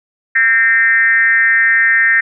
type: tone with frequency modulation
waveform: sine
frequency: 1830 Hz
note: A#6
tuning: 32 cents flat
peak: -8 dBFS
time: 0.35-2.21 s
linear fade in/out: 10 ms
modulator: 238 Hz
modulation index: 0.94
effects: none